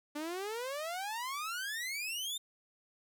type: exponential sweep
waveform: sawtooth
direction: up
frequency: 289 to 3660 Hz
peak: -33 dBFS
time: 0.15-2.38 s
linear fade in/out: 10 ms
effects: none